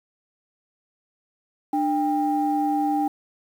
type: tone pair together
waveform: sine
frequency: 298.2 / 796 Hz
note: D4 / G5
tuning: +27 / +26 cents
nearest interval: octave + perfect fourth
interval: 1699 cents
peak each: -22 dBFS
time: 1.73-3.08 s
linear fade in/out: 5 ms
effects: tanh soft clip ceiling -12 dBFS + 8-bit